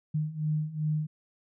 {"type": "beating tone pair", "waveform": "sine", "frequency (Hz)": [151.8, 154.4], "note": ["D#3", "D#3"], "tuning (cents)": [-42, -13], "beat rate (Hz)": 2.6, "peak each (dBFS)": [-32, -29], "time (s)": [0.14, 1.07], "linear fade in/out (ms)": 10, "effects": []}